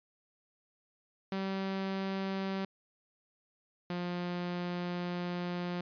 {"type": "tone pair in turn", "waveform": "sawtooth", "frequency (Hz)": [192.8, 176.61], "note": ["G3", "F3"], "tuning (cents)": [-28, 20], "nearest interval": "major second", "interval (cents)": 152, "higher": "first", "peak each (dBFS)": [-29, -30], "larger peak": "first", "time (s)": [[1.32, 2.65], [3.9, 5.81]], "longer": "second", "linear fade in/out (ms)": 2, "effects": ["resampled to 11025 Hz"]}